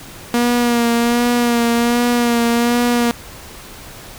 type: tone with vibrato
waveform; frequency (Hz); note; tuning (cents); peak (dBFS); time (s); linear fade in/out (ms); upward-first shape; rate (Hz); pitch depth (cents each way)
sawtooth; 237.8; A#3; +35; -9; 0.34-3.11; 0; sine; 1.3; 28
effects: pink hiss -36 dBFS RMS until 4.18 s